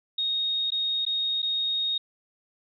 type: tone with dropouts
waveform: sine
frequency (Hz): 3729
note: A#7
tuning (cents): 0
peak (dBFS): -24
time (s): 0.18-1.98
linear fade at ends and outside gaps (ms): 5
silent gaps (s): 0.705-0.719 / 1.052-1.064 / 1.42-1.427
effects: none